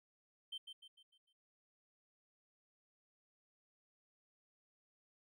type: tone with echo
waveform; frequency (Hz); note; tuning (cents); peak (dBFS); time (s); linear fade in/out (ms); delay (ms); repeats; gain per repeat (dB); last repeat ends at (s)
triangle; 3121; G7; -8; -40; 0.52-0.58; 10; 150; 5; -7; 1.33
effects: tanh soft clip ceiling -38 dBFS